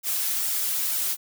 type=noise with flanger; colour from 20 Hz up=blue; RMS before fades=-26 dBFS; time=0.03-1.17 s; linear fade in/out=50 ms; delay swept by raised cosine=1.3 to 6.5 ms; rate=2.2 Hz; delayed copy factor=+0.9; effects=none